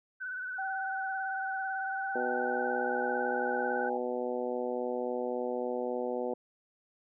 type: tone with vibrato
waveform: sine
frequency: 1500 Hz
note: F#6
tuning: 23 cents sharp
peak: -35 dBFS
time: 0.2-3.9 s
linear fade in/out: 20 ms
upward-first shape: sine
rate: 18 Hz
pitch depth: 42 cents each way
type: tone with pitch glide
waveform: sine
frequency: 771 to 812.1 Hz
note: G5 to G#5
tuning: -29 to -39 cents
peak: -34 dBFS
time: 0.58-3.98 s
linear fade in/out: 10 ms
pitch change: +90 cents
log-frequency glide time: 1.84-3.04 s
type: harmonic tone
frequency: 123.6 Hz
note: B2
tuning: 2 cents sharp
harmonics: 2 / 3 / 4 / 5 / 6 / 7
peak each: -39 / -37 / -34 / -40 / -42 / -44 dBFS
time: 2.15-6.34 s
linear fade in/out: 5 ms
effects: none